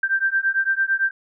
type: beating tone pair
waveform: sine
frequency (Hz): 1568 / 1576.9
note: G6 / G6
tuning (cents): 0 / +10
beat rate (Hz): 8.9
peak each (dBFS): -21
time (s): 0.03-1.11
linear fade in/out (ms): 5
effects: none